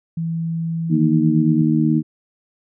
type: tone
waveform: sine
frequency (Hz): 164.81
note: E3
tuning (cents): 0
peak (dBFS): -20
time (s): 0.17-1.62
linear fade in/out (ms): 5
type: harmonic tone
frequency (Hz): 78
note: D#2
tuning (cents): +5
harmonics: 2 / 3 / 4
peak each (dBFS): -18 / -18 / -18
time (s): 0.89-2.03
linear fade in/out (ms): 50
effects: none